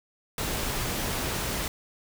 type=noise; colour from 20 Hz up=pink; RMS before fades=-30 dBFS; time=0.38-1.68 s; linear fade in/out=2 ms; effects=none